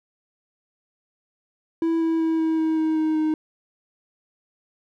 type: tone with pitch steps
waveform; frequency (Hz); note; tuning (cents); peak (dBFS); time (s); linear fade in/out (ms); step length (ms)
triangle; 329.1 / 326.4 / 323.8 / 321.2 / 318.6 / 316.1 / 313.5 / 311; E4 / E4 / E4 / E4 / D#4 / D#4 / D#4 / D#4; -3 / -17 / -31 / -45 / +41 / +27 / +13 / -1; -17; 1.82-3.34; 2; 190
effects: none